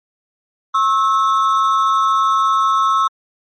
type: ring-modulated tone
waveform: triangle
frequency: 1196 Hz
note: D6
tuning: 31 cents sharp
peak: -7 dBFS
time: 0.74-3.08 s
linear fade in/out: 10 ms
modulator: 110 Hz
effects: MP3 32 kbps